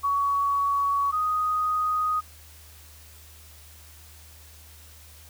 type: tone pair in turn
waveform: sine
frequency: 1124 / 1245.9 Hz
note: C#6 / D#6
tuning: +24 / +2 cents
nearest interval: major second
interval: 178 cents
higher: second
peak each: -21 / -22 dBFS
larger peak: first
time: 0.03-1.12 / 1.12-2.21 s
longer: neither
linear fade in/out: 20 ms
effects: added 77 Hz sine -49 dBFS peak until 5.29 s + white hiss -51 dBFS RMS until 5.29 s